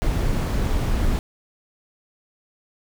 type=noise; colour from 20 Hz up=brown; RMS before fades=-21 dBFS; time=0.02-1.19 s; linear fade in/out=0 ms; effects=none